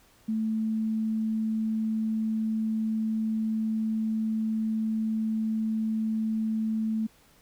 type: tone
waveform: sine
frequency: 220 Hz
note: A3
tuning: in tune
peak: -25 dBFS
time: 0.28-7.07 s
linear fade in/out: 10 ms
effects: pink hiss -60 dBFS RMS until 7.41 s